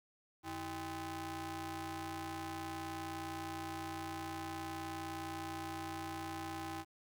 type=ring-modulated tone; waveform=sawtooth; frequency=235.9 Hz; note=A#3; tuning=21 cents sharp; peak=-34 dBFS; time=0.43-6.85 s; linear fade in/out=50 ms; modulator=560 Hz; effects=12-bit